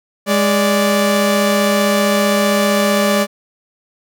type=tone pair together; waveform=sawtooth; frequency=206.3 / 583.5 Hz; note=G#3 / D5; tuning=-11 / -11 cents; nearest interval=octave + tritone; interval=1800 cents; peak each=-11 dBFS; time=0.26-3.27 s; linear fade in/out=50 ms; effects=none